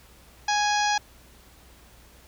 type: harmonic tone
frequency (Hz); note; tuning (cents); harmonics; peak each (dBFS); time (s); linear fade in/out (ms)
830.6; G#5; 0; 1 / 2 / 3 / 4 / 5 / 6 / 7 / 8; -23 / -28 / -33 / -34 / -35 / -33 / -34 / -39; 0.48-0.98; 5
effects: added 60 Hz sine -54 dBFS peak until 2.27 s + pink hiss -54 dBFS RMS until 2.27 s